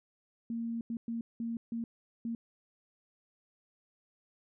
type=tone bursts at uneven times; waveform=sine; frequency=231.1 Hz; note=A#3; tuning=15 cents flat; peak=-33 dBFS; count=6; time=0.5-0.81 / 0.9-0.97 / 1.08-1.21 / 1.4-1.57 / 1.72-1.84 / 2.25-2.35 s; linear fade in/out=2 ms; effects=none